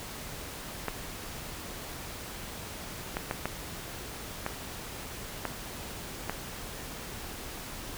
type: clicks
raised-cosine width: 0.5 ms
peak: -15 dBFS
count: 7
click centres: 0.883 / 3.169 / 3.311 / 3.456 / 4.464 / 5.453 / 6.296 s
effects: pink hiss -41 dBFS RMS until 7.97 s